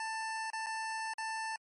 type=tone with dropouts; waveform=25% pulse; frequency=887 Hz; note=A5; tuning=14 cents sharp; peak=-32 dBFS; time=0-1.56 s; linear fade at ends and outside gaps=2 ms; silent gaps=0.503-0.532 / 0.662-0.667 / 1.136-1.182 s; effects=MP3 48 kbps